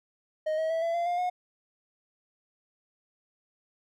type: tone with pitch steps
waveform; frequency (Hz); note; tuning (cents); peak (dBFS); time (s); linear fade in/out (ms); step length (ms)
triangle; 622.3 / 638 / 654 / 670.4 / 687.3 / 704.6 / 722.3; D#5 / D#5 / E5 / E5 / F5 / F5 / F#5; 0 / +43 / -14 / +29 / -28 / +15 / -42; -24; 0.46-1.3; 10; 120
effects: none